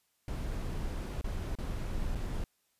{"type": "noise with dropouts", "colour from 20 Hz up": "brown", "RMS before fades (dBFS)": -35, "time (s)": [0.28, 2.44], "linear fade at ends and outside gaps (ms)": 1, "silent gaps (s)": [[1.212, 1.243], [1.553, 1.586], [2.15, 2.155]], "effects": ["white hiss -75 dBFS RMS until 2.79 s", "resampled to 32000 Hz"]}